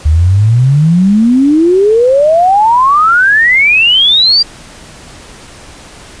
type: exponential sweep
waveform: sine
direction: up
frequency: 73.42 to 4807 Hz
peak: -4 dBFS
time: 0.05-4.43 s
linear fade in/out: 10 ms
effects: pink hiss -33 dBFS RMS until 6.2 s + resampled to 22050 Hz